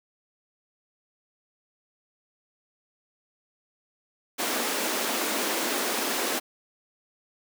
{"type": "high-pass noise", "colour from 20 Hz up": "pink", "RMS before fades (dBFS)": -28, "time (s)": [4.38, 6.4], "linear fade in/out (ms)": 20, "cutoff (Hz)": 230, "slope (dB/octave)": 48, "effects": []}